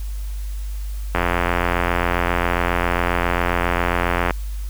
click train, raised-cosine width 0.5 ms, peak -3 dBFS, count 277, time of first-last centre 1.15-4.308 s, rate 87.4 Hz, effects added 50 Hz sine -24 dBFS peak until 4.69 s + white hiss -45 dBFS RMS until 4.69 s

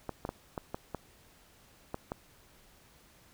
clicks, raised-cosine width 1 ms, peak -21 dBFS, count 8, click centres 0.093 / 0.251 / 0.291 / 0.578 / 0.745 / 0.947 / 1.944 / 2.119 s, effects pink hiss -61 dBFS RMS until 3.33 s

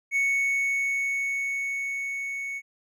triangle tone with level ramp, 2217 Hz, C#7, in tune, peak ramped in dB -19 to -29 dBFS, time 0.11-2.62 s, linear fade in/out 50 ms, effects none

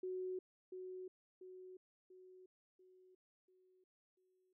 sine tone with echo, 370 Hz, F#4, in tune, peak -40 dBFS, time 0.03-0.39 s, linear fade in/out 5 ms, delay 690 ms, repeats 6, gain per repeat -6 dB, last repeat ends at 4.53 s, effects none

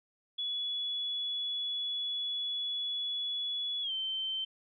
sine tone with pitch glide, 3400 to 3100 Hz, G#7 to G7, +40 to -20 cents, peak -32 dBFS, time 0.38-4.45 s, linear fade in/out 10 ms, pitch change -160 cents, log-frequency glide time 3.82-3.92 s, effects none

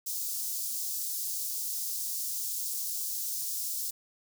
white high-pass noise, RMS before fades -34 dBFS, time 0.06-3.91 s, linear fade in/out 10 ms, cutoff 5000 Hz, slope 24 dB/octave, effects none

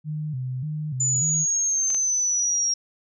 sine tone with vibrato, 140 Hz, C#3, 18 cents sharp, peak -26 dBFS, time 0.04-1.46 s, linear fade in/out 50 ms, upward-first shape square, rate 1.7 Hz, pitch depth 150 cents each way
sine exponential sweep, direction down, 7040 to 5600 Hz, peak -20 dBFS, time 1-2.74 s, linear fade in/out 5 ms
clicks, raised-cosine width 0.2 ms, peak -22 / -19 dBFS, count 2, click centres 1.904 / 1.946 s
effects none

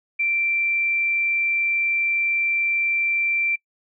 sine tone, 2351 Hz, D7, 1 cent sharp, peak -19 dBFS, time 0.19-3.56 s, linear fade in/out 10 ms, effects noise-tail reverb RT60 0.1 s tail -26 dB re dry

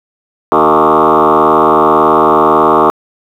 sine tone with frequency modulation, 767 Hz, G5, 38 cents flat, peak -4 dBFS, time 0.52-2.9 s, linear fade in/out 0 ms, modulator 78.2 Hz, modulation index 6.1, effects tanh soft clip ceiling 0 dBFS + 7-bit

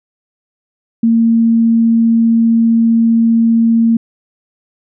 sine tone, 228.8 Hz, A#3, 32 cents flat, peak -7 dBFS, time 1.03-3.97 s, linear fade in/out 5 ms, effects none

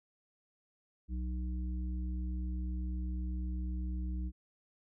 harmonic tone, 62 Hz, B1, 7 cents sharp, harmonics 1 / 3 / 5, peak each -34 / -44 / -48 dBFS, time 1.08-4.32 s, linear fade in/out 50 ms, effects none

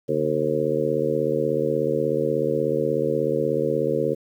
harmonic tone with a mistuned harmonic, 76.5 Hz, D#2, 29 cents flat, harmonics 2 / 3 / 4 / 5 / 6 / 7, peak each -30 / -31 / -29 / -27 / -24 / -26 dBFS, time 0.08-4.15 s, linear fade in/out 20 ms, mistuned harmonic 2, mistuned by -140 cents, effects 9-bit

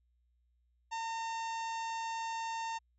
harmonic tone with a mistuned harmonic, 907 Hz, A#5, 48 cents flat, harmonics 1 / 2 / 3 / 4 / 5 / 6 / 7 / 8, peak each -36 / -47 / -48 / -53 / -55 / -55 / -54 / -56 dBFS, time 0.91-2.79 s, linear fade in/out 20 ms, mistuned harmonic 2, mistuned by +16 cents, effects added 60 Hz sine -70 dBFS peak until 2.98 s

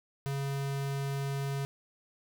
square tone, 138.59 Hz, C#3, in tune, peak -32 dBFS, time 0.26-1.65 s, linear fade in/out 0 ms, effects none

